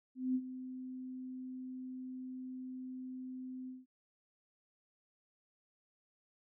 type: tone with ADSR envelope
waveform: sine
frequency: 256.6 Hz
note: C4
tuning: 34 cents flat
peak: -29 dBFS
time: 0.15-3.86 s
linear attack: 200 ms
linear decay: 56 ms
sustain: -13 dB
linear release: 180 ms
effects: none